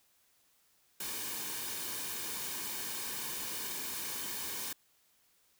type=noise with comb filter; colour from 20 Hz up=white; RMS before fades=-39 dBFS; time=1-4.73 s; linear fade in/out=5 ms; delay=1.5 ms; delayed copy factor=-0.55; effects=white hiss -70 dBFS RMS until 5.59 s